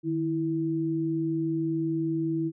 sine tone pair together, 154.18 / 326.7 Hz, D#3 / E4, -15 / -15 cents, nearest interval octave + minor second, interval 1300 cents, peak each -31 / -26 dBFS, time 0.03-2.52 s, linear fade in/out 50 ms, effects none

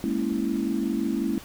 sine chord, A# half-diminished seventh, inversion third, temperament equal, 207.7 / 233.1 / 277.2 / 329.6 Hz, G#3 / A#3 / C#4 / E4, 0 / 0 / 0 / 0 cents, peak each -29 dBFS, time 0.04-1.38 s, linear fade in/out 0 ms, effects pink hiss -45 dBFS RMS until 1.44 s

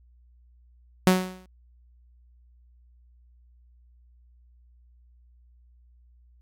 sawtooth tone with exponential decay, 185 Hz, F#3, in tune, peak -9 dBFS, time 1.07-1.46 s, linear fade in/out 0 ms, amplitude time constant 83 ms, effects added 60 Hz sine -54 dBFS peak until 6.41 s + AAC 64 kbps

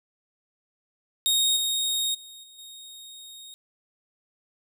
sawtooth tone with level steps, 3729 Hz, A#7, in tune, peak -17 / -21 / -40 / -45 / -39 dBFS, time 1.26-3.54 s, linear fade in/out 0 ms, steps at 1.56 / 2.14 / 2.43 / 2.58 s, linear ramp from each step 10 ms, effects none

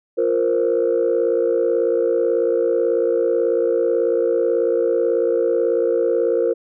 sine chord, F suspended fourth, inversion none, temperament just, 349.2 / 465.6 / 523.8 Hz, F4 / Bb4 / C5, 0 / -2 / +2 cents, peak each -21 / -17 / -20 dBFS, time 0.17-6.54 s, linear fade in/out 20 ms, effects tanh soft clip ceiling -9 dBFS

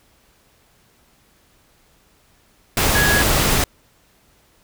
sine tone in noise, 1669 Hz, G#6, 8 cents sharp, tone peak -17 dBFS, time 2.95-3.22 s, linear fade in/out 2 ms, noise pink, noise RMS -17 dBFS, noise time 2.77-3.64 s, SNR -3 dB, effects pink hiss -57 dBFS RMS until 4.63 s

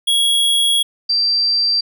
square / sine tone pair in turn, 3322 / 4698 Hz, G#7 / D8, 0 / 0 cents, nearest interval tritone, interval 600 cents, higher second, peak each -13 dBFS, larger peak neither, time 0.07-0.83 / 1.09-1.81 s, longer first, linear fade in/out 10 ms, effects none

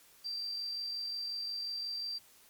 sine tone with amplitude modulation, 4699 Hz, D8, in tune, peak -34 dBFS, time 0.24-2.19 s, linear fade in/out 20 ms, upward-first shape sine, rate 45.6 Hz, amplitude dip 30%, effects white hiss -61 dBFS RMS until 2.49 s + MP3 96 kbps

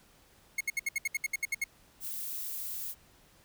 45% pulse tone bursts, 2169 Hz, C#7, 38 cents flat, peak -28 dBFS, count 12, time 0.58-1.641 s, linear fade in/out 5 ms, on 27 ms, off 67 ms
violet noise, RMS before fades -38 dBFS, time 2-2.95 s, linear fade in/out 50 ms
effects pink hiss -62 dBFS RMS until 3.44 s

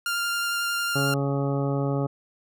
sawtooth tone with vibrato, 1396.9 Hz, F6, in tune, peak -21 dBFS, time 0.06-1.14 s, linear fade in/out 2 ms, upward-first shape sine, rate 11 Hz, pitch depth 9 cents each way
harmonic tone, 139.4 Hz, C#3, 10 cents sharp, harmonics 1 / 2 / 3 / 4 / 5 / 6 / 8 / 9, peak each -25 / -29 / -31 / -32 / -38 / -38 / -42 / -40 dBFS, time 0.95-2.07 s, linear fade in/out 10 ms
effects none

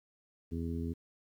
harmonic tone, 83.2 Hz, E2, 17 cents sharp, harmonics 1 / 2 / 3 / 4 / 5, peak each -37 / -41 / -38 / -46 / -45 dBFS, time 0.51-0.94 s, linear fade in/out 20 ms, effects 11-bit

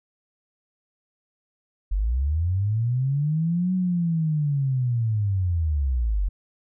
sine linear two-way sweep, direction up then down, 43.86 to 186.8 to 43.86 Hz, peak -20 dBFS, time 1.91-6.29 s, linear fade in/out 10 ms, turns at 3.74 s, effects none

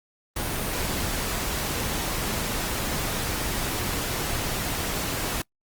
pink noise, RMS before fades -28 dBFS, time 0.36-5.42 s, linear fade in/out 5 ms, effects noise-tail reverb RT60 0.1 s tail -26 dB re dry + Opus 32 kbps

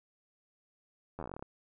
slowing click train, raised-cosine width 1 ms, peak -27 dBFS, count 13, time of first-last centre 1.19-1.425 s, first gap 11 ms, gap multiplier 1.1, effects none

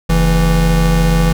square tone pair together, 46.25 / 164.81 Hz, F#1 / E3, 0 / 0 cents, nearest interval octave + minor seventh, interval 2200 cents, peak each -13 dBFS, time 0.09-1.33 s, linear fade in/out 10 ms, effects none

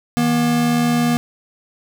square tone pair together, 159.06 / 239 Hz, D#3 / A#3, +38 / +43 cents, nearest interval perfect fifth, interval 705 cents, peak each -22 / -16 dBFS, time 0.17-1.17 s, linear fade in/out 0 ms, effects none

